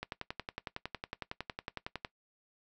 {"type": "click train", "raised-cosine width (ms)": 0.3, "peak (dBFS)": -21, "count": 23, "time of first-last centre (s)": [0.03, 2.048], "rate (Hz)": 10.9, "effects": ["noise-tail reverb RT60 0.1 s tail -19 dB re dry"]}